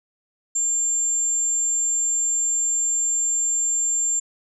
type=tone; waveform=sine; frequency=7330 Hz; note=A#8; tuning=30 cents flat; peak=-19 dBFS; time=0.55-4.2 s; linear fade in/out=10 ms; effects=none